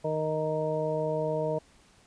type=harmonic tone; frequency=155.56 Hz; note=D#3; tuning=in tune; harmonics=1 / 2 / 3 / 4 / 6; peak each=-34 / -39 / -31 / -30 / -38 dBFS; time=0.04-1.59 s; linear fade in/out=10 ms; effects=pink hiss -60 dBFS RMS until 2.06 s + resampled to 22050 Hz